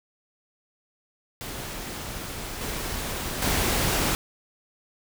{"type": "noise with level steps", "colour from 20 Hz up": "pink", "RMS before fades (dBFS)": [-35, -31, -24], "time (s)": [1.41, 4.15], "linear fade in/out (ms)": 0, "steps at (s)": [2.61, 3.42], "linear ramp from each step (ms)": 2, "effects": []}